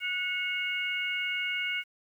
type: tone cluster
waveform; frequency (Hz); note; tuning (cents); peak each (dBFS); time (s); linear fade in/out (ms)
sine; 1466 / 2200 / 2837; F#6 / C#7 / F7; -16 / -14 / +27; -36 / -31 / -34; 0-1.84; 50
effects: 10-bit